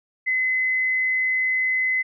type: tone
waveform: sine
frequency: 2035 Hz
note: C7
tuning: 49 cents flat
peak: -19 dBFS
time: 0.26-2.03 s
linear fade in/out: 20 ms
effects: none